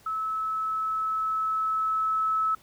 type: tone with level ramp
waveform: sine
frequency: 1300 Hz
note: E6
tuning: 24 cents flat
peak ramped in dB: -27 to -22 dBFS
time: 0.06-2.55 s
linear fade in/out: 5 ms
effects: pink hiss -57 dBFS RMS until 2.62 s